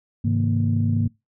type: tone cluster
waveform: sine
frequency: 103.5 / 133.8 / 158.4 / 232.9 Hz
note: G#2 / C3 / D#3 / A#3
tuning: -5 / +39 / +31 / -1 cents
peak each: -20 / -27 / -27 / -23 dBFS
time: 0.24-1.08 s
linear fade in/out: 10 ms
effects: noise-tail reverb RT60 0.2 s tail -22 dB re dry + tanh soft clip ceiling -9 dBFS